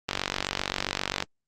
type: click train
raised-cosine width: 0.2 ms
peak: -8 dBFS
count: 55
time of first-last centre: 0.09-1.224 s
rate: 47.6 Hz
effects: Opus 32 kbps